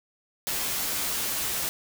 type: noise with comb filter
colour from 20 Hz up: white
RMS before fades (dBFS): -29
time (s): 0.47-1.69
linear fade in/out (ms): 0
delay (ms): 12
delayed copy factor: -0.6
effects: none